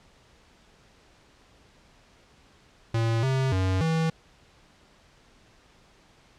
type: tone with pitch steps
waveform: square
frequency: 114.1 / 132.6 / 93.8 / 161.9 Hz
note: A#2 / C3 / F#2 / E3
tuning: -37 / +23 / +24 / -31 cents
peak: -23 dBFS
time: 2.94-4.1 s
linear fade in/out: 5 ms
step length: 290 ms
effects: pink hiss -58 dBFS RMS until 6.38 s + low-pass 6000 Hz 12 dB/octave